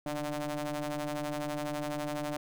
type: ring-modulated tone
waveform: sawtooth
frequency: 150 Hz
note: D3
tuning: 37 cents sharp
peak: -26 dBFS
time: 0.06-2.37 s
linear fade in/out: 2 ms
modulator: 444 Hz
effects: none